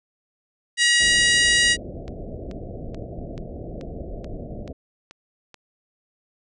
harmonic tone, 956 Hz, A#5, 43 cents sharp, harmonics 2 / 3 / 4 / 5 / 6 / 7 / 8 / 9 / 10, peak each -18 / -22 / -24 / -26 / -28 / -29 / -30 / -31 / -32 dBFS, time 0.77-1.77 s, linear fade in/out 50 ms
pink low-pass noise, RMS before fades -34 dBFS, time 1-4.73 s, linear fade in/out 5 ms, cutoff 700 Hz, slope 96 dB/octave
click train, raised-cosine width 0.2 ms, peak -25 dBFS, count 9, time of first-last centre 2.08-5.543 s, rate 2.31 Hz
effects none

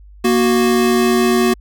square tone pair together, 235.9 / 370 Hz, A#3 / F#4, +21 / 0 cents, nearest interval minor sixth, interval 779 cents, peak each -15 dBFS, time 0.24-1.54 s, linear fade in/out 10 ms, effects added 50 Hz sine -38 dBFS peak until 1.6 s

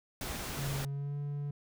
pink noise, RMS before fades -39 dBFS, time 0.21-0.85 s, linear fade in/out 2 ms
triangle tone with pitch glide, 138.59 to 144.06 Hz, C#3 to D3, 0 to -33 cents, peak -32 dBFS, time 0.58-1.51 s, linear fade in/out 5 ms, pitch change +67 cents, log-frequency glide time 0.83-1.17 s
effects none

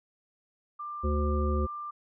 sine tone, 1188 Hz, D6, 20 cents sharp, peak -35 dBFS, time 0.79-1.91 s, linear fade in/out 10 ms
harmonic tone, 73.9 Hz, D2, 11 cents sharp, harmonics 1 / 3 / 5 / 7, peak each -26 / -34 / -34 / -37 dBFS, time 1.03-1.67 s, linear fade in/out 20 ms
effects none

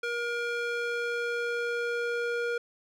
square tone with band-pass filter sweep, 474.6 Hz, A#4, 31 cents sharp, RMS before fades -31 dBFS, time 0.03-2.58 s, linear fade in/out 5 ms, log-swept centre 1700 to 1100 Hz, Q 0.99, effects none

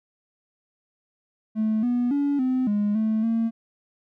triangle tone with pitch steps, 217.7 / 243.8 / 284.7 / 256.9 / 206.8 / 218.8 / 227.4 Hz, A3 / B3 / C#4 / C4 / G#3 / A3 / A#3, -18 / -22 / +46 / -32 / -7 / -9 / -43 cents, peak -17 dBFS, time 1.55-3.51 s, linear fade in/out 50 ms, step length 280 ms, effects tanh soft clip ceiling -16 dBFS

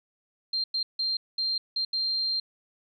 sine tone bursts at uneven times, 4176 Hz, C8, 4 cents flat, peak -25 dBFS, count 6, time 0.53-0.64 / 0.74-0.83 / 0.99-1.17 / 1.38-1.58 / 1.76-1.85 / 1.93-2.4 s, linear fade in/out 5 ms, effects none

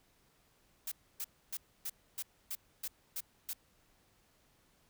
blue noise bursts, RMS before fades -39 dBFS, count 9, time 0.87-3.533 s, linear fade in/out 5 ms, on 47 ms, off 280 ms, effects pink hiss -70 dBFS RMS until 4.89 s

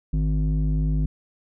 square tone with low-pass filter, 51.6 Hz, G#1, 10 cents flat, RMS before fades -22 dBFS, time 0.13-1.06 s, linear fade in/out 5 ms, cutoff 200 Hz, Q 3.8, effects none

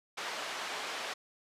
pink band-pass noise, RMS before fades -39 dBFS, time 0.17-1.14 s, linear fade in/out 10 ms, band 650 to 4900 Hz, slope 12 dB/octave, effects resampled to 32000 Hz

